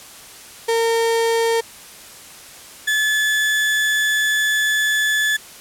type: tone pair in turn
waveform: 35% pulse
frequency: 458 / 1725.6 Hz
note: A#4 / A6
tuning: -31 / -34 cents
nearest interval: octave + major seventh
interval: 2297 cents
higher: second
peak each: -14 dBFS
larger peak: neither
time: 0.68-1.61 / 2.87-5.37 s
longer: second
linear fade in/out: 10 ms
effects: white hiss -40 dBFS RMS until 5.6 s + low-pass 12000 Hz 12 dB/octave